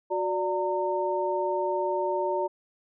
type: tone cluster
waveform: sine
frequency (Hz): 367.5 / 585 / 915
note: F#4 / D5 / A#5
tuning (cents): -12 / -7 / -32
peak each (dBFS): -29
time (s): 0.1-2.48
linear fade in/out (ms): 20
effects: none